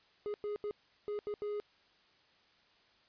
triangle tone bursts at uneven times, 415.4 Hz, G#4, in tune, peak -33 dBFS, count 6, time 0.26-0.34 / 0.44-0.56 / 0.64-0.71 / 1.08-1.19 / 1.27-1.34 / 1.42-1.6 s, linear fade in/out 0 ms, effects white hiss -67 dBFS RMS until 3.08 s + resampled to 11025 Hz

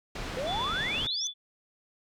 pink low-pass noise, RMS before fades -37 dBFS, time 0.15-1.07 s, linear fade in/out 5 ms, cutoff 4600 Hz, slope 12 dB/octave
sine exponential sweep, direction up, 493.9 to 6300 Hz, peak -30 dBFS, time 0.37-1.27 s, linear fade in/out 0 ms
sine tone with tremolo, 3465 Hz, A7, 27 cents flat, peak -32 dBFS, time 0.45-1.34 s, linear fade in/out 50 ms, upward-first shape sine, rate 6.5 Hz, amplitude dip 25%
effects none

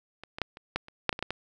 clicks, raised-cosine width 0.3 ms, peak -26 / -21 / -11 / -28 / -12 / -30 / -7 / -16 / -21 / -14 / -15 dBFS, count 11, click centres 0.236 / 0.385 / 0.417 / 0.571 / 0.76 / 0.884 / 1.093 / 1.128 / 1.191 / 1.226 / 1.306 s, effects none

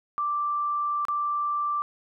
sine tone with dropouts, 1174.7 Hz, D6, in tune, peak -24 dBFS, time 0.18-1.82 s, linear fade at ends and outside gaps 0 ms, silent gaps 1.052-1.084 s, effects none

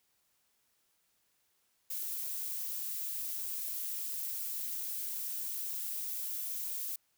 violet noise, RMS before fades -38 dBFS, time 1.9-6.96 s, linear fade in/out 5 ms, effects white hiss -75 dBFS RMS until 7.17 s

